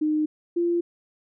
sine tone pair in turn, 306.2 / 344.4 Hz, D#4 / F4, -28 / -24 cents, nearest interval major second, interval 204 cents, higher second, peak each -20 dBFS, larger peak neither, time 0.01-0.26 / 0.56-0.81 s, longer neither, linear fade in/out 10 ms, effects none

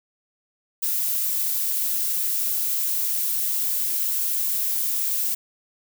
violet noise, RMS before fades -24 dBFS, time 0.82-5.35 s, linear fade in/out 10 ms, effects none

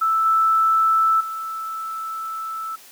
sine tone with level steps, 1318.5 Hz, E6, in tune, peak -16 / -14 / -26 dBFS, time 0.01-2.76 s, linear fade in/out 10 ms, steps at 0.25 / 1.2 s, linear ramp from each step 10 ms, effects white hiss -46 dBFS RMS until 2.91 s + high-pass 200 Hz 12 dB/octave

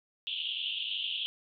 pink band-pass noise, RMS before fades -35 dBFS, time 0.27-1.26 s, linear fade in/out 0 ms, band 2800 to 3500 Hz, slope 96 dB/octave, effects none

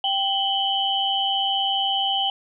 sine tone cluster, 784 / 2995 / 3188 Hz, G5 / F#7 / G7, 0 / +20 / +28 cents, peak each -24 / -23 / -27 dBFS, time 0.04-2.3 s, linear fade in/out 2 ms, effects none

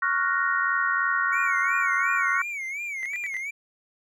sine chord, Gb major seventh, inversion second, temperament equal, 1108.7 / 1396.9 / 1480 / 1864.7 Hz, Db6 / F6 / Gb6 / Bb6, 0 / 0 / 0 / 0 cents, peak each -27 dBFS, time 0.02-2.42 s, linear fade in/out 5 ms
triangle tone with vibrato, 2242 Hz, C#7, 19 cents sharp, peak -28 dBFS, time 1.32-3.51 s, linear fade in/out 10 ms, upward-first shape sine, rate 2.8 Hz, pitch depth 130 cents each way
sine tone bursts, 1975 Hz, B6, in tune, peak -29 dBFS, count 4, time 3.03-3.368 s, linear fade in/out 0 ms, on 26 ms, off 78 ms
effects none

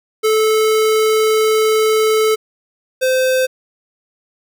square tone pair in turn, 435.6 / 516.7 Hz, A4 / C5, -17 / -22 cents, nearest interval minor third, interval 295 cents, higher second, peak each -12 / -13 dBFS, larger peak first, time 0.23-2.36 / 3.01-3.47 s, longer first, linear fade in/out 20 ms, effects none

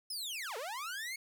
sawtooth linear two-way sweep, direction down then up, 5274 to 418.2 to 2216 Hz, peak -35 dBFS, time 0.1-1.16 s, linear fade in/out 5 ms, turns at 0.57 s, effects none

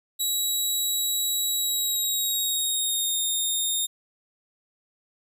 15% pulse tone with pitch glide, 3874 to 3680 Hz, B7 to A#7, -34 to -23 cents, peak -17 dBFS, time 0.19-3.87 s, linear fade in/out 20 ms, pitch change -89 cents, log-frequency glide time 1.6-3.19 s, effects none

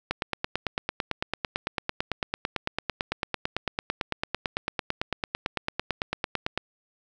click train, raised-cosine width 0.3 ms, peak -10 dBFS, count 59, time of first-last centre 0.11-6.576 s, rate 8.97 Hz, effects none

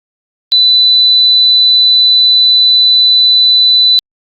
sine tone, 3992 Hz, B7, 18 cents sharp, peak -4 dBFS, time 0.52-3.99 s, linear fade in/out 0 ms, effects Opus 48 kbps

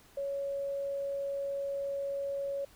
sine tone, 557 Hz, C#5, 8 cents sharp, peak -32 dBFS, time 0.17-2.65 s, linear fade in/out 5 ms, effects pink hiss -60 dBFS RMS until 2.75 s

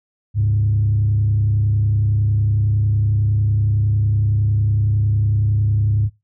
sine tone with frequency modulation, 103.83 Hz, G#2, in tune, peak -13 dBFS, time 0.34-6.1 s, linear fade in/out 50 ms, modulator 30.9 Hz, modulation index 0.53, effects noise-tail reverb RT60 0.2 s tail -20 dB re dry + tanh soft clip ceiling -9 dBFS

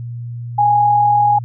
sine tone with amplitude modulation, 827 Hz, G#5, 8 cents flat, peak -8 dBFS, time 0.58-1.39 s, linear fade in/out 10 ms, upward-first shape sine, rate 40.3 Hz, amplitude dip 35%, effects added 119 Hz sine -24 dBFS peak until 1.44 s

